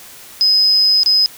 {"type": "tone with dropouts", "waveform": "sine", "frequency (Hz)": 5050, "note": "D#8", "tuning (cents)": 25, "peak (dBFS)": -9, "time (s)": [0.41, 1.26], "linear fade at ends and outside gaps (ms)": 0, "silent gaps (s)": [1.033, 1.061], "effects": ["white hiss -38 dBFS RMS until 1.37 s"]}